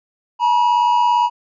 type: tone pair together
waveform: triangle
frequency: 864 / 961.6 Hz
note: A5 / B5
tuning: -32 / -46 cents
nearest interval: major second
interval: 186 cents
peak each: -18 / -11 dBFS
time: 0.39-1.3 s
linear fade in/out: 50 ms
effects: resampled to 16000 Hz